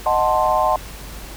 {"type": "chord", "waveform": "sine", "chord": "D# diminished seventh", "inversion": "none", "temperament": "equal", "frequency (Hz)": [622.3, 740, 880, 1046.5], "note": ["D#5", "F#5", "A5", "C6"], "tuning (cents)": [0, 0, 0, 0], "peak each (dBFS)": -20, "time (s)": [0.06, 0.76], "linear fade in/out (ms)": 2, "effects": ["added 50 Hz sine -35 dBFS peak until 1.36 s", "pink hiss -37 dBFS RMS until 1.36 s"]}